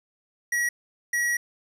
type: tone bursts at uneven times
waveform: square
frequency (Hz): 1916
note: A#6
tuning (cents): +47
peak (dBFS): -23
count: 2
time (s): 0.52-0.69 / 1.13-1.37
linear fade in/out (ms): 5
effects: resampled to 32000 Hz + 9-bit